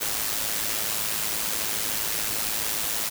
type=noise with amplitude modulation; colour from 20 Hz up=white; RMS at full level=-25 dBFS; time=0-3.1 s; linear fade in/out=20 ms; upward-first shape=sine; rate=107 Hz; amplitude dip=55%; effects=none